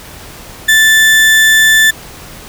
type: tone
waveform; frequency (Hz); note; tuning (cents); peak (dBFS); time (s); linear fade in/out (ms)
35% pulse; 1760; A6; 0; -3; 0.68-1.91; 10
effects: pink hiss -32 dBFS RMS until 2.48 s